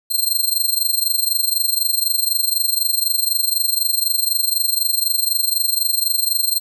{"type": "tone with amplitude modulation", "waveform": "10% pulse", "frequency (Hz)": 4173, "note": "C8", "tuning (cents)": -5, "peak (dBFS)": -6, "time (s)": [0.1, 6.6], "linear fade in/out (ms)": 20, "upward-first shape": "sine", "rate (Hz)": 24, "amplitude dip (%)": 80, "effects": []}